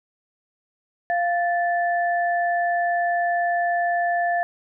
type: tone pair together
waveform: sine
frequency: 696 / 1753.8 Hz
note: F5 / A6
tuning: -6 / -6 cents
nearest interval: octave + major third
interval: 1600 cents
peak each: -20 / -26 dBFS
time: 1.1-4.43 s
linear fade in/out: 0 ms
effects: none